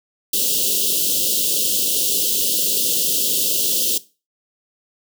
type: band-stop noise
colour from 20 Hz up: white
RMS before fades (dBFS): -19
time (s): 0.33-3.98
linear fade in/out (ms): 5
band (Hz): 570 to 2800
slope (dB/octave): 96
effects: noise-tail reverb RT60 0.3 s tail -18 dB re dry + high-pass 200 Hz 12 dB/octave